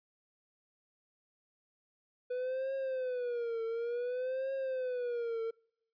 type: tone with vibrato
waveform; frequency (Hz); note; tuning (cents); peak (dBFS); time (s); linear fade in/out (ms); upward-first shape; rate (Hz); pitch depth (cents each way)
triangle; 493.9; B4; 0; -31; 2.3-5.51; 10; triangle; 0.56; 160
effects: noise-tail reverb RT60 0.7 s tail -26 dB re dry + resampled to 11025 Hz